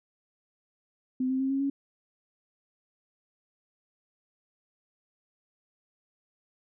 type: tone with pitch steps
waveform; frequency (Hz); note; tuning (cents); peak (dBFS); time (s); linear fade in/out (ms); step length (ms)
sine; 257 / 261.9 / 267 / 272.1 / 277.4; C4 / C4 / C4 / C#4 / C#4; -31 / +2 / +35 / -32 / +1; -25; 1.2-1.7; 5; 100
effects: none